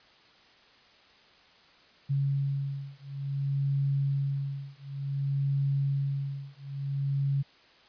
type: beating tone pair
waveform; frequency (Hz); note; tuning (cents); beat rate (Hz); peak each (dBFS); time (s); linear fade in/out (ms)
sine; 138.59 / 139.15; C#3 / C#3; 0 / +7; 0.56; -30; 2.09-7.43; 20
effects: white hiss -58 dBFS RMS until 7.88 s + resampled to 11025 Hz